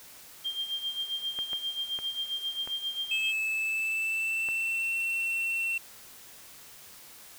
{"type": "tone with tremolo", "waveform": "sine", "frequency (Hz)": 3189, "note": "G7", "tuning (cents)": 29, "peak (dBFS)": -28, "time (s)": [0.44, 3.33], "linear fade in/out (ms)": 20, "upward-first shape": "sine", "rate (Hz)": 7.5, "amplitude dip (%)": 70}
{"type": "clicks", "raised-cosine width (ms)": 0.5, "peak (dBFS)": -26, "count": 5, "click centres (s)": [1.389, 1.532, 1.989, 2.675, 4.487]}
{"type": "tone with pitch glide", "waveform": "triangle", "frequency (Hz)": [2604, 2705], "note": ["E7", "E7"], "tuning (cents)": [-22, 44], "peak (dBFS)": -26, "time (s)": [3.11, 5.78], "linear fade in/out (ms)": 5, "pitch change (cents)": 66, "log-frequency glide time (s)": [3.36, 4.95]}
{"effects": ["white hiss -50 dBFS RMS until 7.38 s"]}